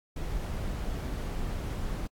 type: noise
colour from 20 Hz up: brown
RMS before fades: -33 dBFS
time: 0.16-2.07 s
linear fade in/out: 5 ms
effects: AAC 64 kbps